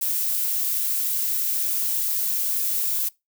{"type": "noise", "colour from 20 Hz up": "violet", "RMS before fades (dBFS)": -24, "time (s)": [0.01, 3.09], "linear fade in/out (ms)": 10, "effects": ["noise-tail reverb RT60 0.2 s tail -22 dB re dry"]}